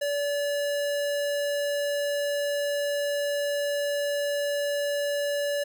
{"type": "tone", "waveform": "square", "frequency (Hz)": 575, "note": "D5", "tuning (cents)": -37, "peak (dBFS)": -26, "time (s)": [0.01, 5.64], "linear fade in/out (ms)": 10, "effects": []}